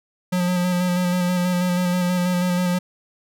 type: tone with vibrato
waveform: square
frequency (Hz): 179.3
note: F3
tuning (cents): +46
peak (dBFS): -19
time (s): 0.32-2.79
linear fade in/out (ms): 10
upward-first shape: square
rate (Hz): 6.2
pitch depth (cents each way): 19
effects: none